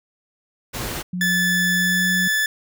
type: noise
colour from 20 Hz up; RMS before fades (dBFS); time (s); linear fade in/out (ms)
pink; -28; 0.73-1.03; 20
type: tone with pitch glide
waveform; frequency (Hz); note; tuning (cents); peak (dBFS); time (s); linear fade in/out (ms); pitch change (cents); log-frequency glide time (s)
sine; 180 to 183.46; F#3 to F#3; -47 to -14; -23; 1.13-2.28; 5; +33; 1.67-2.09
type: tone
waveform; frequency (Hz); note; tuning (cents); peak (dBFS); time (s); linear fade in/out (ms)
40% pulse; 1738; A6; -22; -17; 1.21-2.46; 2
effects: none